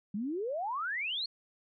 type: exponential sweep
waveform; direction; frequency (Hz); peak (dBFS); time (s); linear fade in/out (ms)
sine; up; 192.3 to 4435; -32; 0.14-1.26; 5
effects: none